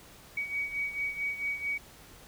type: beating tone pair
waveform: sine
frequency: 2258 / 2262.5 Hz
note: C#7 / C#7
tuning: +31 / +35 cents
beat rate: 4.5 Hz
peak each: -32 / -37 dBFS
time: 0.37-1.78 s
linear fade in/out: 5 ms
effects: pink hiss -53 dBFS RMS until 2.27 s